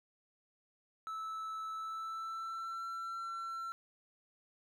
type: tone with pitch glide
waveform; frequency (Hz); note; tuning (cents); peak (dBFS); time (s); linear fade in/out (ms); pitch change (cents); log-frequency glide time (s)
triangle; 1309 to 1350.5; E6 to E6; -13 to +42; -37; 1.07-3.72; 0; +55; 1.74-2.86
effects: none